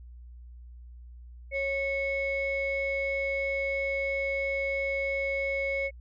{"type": "tone pair together", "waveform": "sine", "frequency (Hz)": [548.5, 2200], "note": ["C#5", "C#7"], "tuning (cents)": [-18, -14], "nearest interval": "2 octaves", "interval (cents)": 2404, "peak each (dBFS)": [-29, -29], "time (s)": [1.51, 5.91], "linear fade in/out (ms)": 50, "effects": ["tanh soft clip ceiling -21 dBFS", "added 60 Hz sine -44 dBFS peak until 6 s"]}